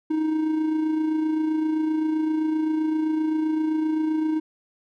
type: tone with amplitude modulation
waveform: triangle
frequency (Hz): 312.9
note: D#4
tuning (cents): +10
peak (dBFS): -17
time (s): 0.1-4.4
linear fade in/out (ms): 10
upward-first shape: sine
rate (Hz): 27.7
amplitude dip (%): 40
effects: none